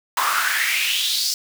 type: noise with high-pass filter sweep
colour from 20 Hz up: pink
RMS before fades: -21 dBFS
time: 0.17-1.34 s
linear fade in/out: 2 ms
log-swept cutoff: 1000 to 5200 Hz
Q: 4.8
effects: none